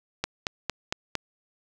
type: click train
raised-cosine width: 0.2 ms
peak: -9 dBFS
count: 5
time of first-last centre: 0.24-1.153 s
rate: 4.38 Hz
effects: none